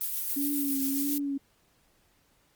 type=noise with tremolo; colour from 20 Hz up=violet; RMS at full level=-30 dBFS; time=0.01-1.18 s; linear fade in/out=0 ms; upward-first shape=triangle; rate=7.4 Hz; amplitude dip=35%
type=tone with vibrato; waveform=sine; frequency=279.6 Hz; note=C#4; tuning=15 cents sharp; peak=-28 dBFS; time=0.36-1.38 s; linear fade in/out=10 ms; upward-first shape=triangle; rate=1.6 Hz; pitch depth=62 cents each way
effects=pink hiss -67 dBFS RMS until 2.55 s + Opus 32 kbps